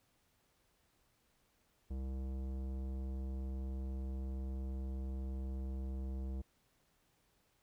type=tone with tanh clipping; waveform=sine; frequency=65.8 Hz; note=C2; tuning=10 cents sharp; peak=-40 dBFS; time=1.9-6.42 s; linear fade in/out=10 ms; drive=16 dB; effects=pink hiss -75 dBFS RMS until 7.62 s